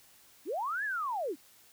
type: linear two-way sweep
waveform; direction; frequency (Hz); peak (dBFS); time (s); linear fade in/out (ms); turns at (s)
sine; up then down; 246.9 to 1760 to 246.9; -31; 0.45-1.36; 50; 0.84
effects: white hiss -60 dBFS RMS until 1.72 s